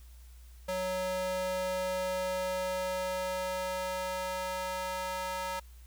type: tone with high-pass filter sweep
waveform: square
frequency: 185 Hz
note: F#3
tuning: in tune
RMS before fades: -34 dBFS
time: 0.68-5.6 s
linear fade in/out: 10 ms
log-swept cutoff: 460 to 800 Hz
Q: 2.1
effects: added 60 Hz sine -49 dBFS peak until 5.86 s + white hiss -63 dBFS RMS until 5.86 s